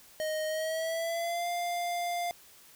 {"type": "tone with pitch glide", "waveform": "square", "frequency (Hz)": [622.3, 698.5], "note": ["D#5", "F5"], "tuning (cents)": [0, 0], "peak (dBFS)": -31, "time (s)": [0.2, 2.31], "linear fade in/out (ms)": 0, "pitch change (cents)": 200, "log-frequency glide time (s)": [0.47, 1.48], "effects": ["white hiss -56 dBFS RMS until 2.75 s"]}